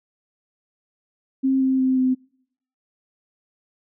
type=tone with pitch steps; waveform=sine; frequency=266 / 263.1 / 260.2 / 257.4 Hz; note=C4 / C4 / C4 / C4; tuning=+29 / +10 / -9 / -28 cents; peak=-16 dBFS; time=1.43-2.15 s; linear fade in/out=20 ms; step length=180 ms; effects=noise-tail reverb RT60 0.7 s tail -26 dB re dry